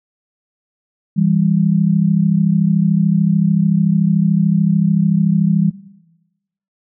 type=tone pair together; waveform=sine; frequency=164.81 / 198.39 Hz; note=E3 / G3; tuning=0 / +21 cents; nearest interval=minor third; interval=321 cents; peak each=-14 dBFS; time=1.16-5.71 s; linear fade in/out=20 ms; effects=noise-tail reverb RT60 1.0 s tail -18 dB re dry